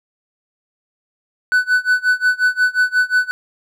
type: tone with tremolo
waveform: triangle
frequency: 1496 Hz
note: F#6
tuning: 19 cents sharp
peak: -8 dBFS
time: 1.52-3.31 s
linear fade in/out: 0 ms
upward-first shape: sine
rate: 5.6 Hz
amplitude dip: 95%
effects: none

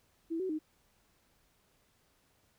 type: tone with pitch steps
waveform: sine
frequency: 328.6 / 375.2 / 310.4 Hz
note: E4 / F#4 / D#4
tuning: -5 / +24 / -4 cents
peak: -32 dBFS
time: 0.3-0.591 s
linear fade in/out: 20 ms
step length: 97 ms
effects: pink hiss -71 dBFS RMS until 2.58 s

